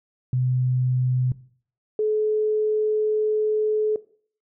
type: tone pair in turn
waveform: sine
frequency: 126.9 / 428.8 Hz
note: B2 / A4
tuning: +47 / -45 cents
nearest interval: octave + major sixth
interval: 2108 cents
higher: second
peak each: -19 dBFS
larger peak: neither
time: 0.33-1.32 / 1.99-3.96 s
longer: second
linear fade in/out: 2 ms
effects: noise-tail reverb RT60 0.5 s tail -18 dB re dry